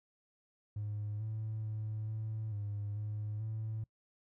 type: tone with pitch steps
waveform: triangle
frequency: 104.6 / 109.1 / 107.9 / 109.3 / 102.8 / 105.7 / 109.7 Hz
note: G#2 / A2 / A2 / A2 / G#2 / G#2 / A2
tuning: +13 / -14 / -33 / -11 / -17 / +31 / -5 cents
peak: -33 dBFS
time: 0.76-3.84 s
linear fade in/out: 5 ms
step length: 440 ms
effects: noise-tail reverb RT60 0.1 s tail -26 dB re dry + tanh soft clip ceiling -32 dBFS